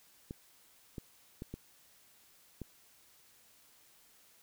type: clicks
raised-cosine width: 3 ms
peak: -28 dBFS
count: 5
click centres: 0.309 / 0.982 / 1.421 / 1.54 / 2.617 s
effects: white hiss -64 dBFS RMS until 4.42 s